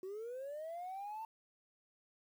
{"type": "linear sweep", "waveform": "sine", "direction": "up", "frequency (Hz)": [365.6, 902], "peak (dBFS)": -40, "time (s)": [0.03, 1.25], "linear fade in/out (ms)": 2, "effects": ["tanh soft clip ceiling -40 dBFS", "11-bit"]}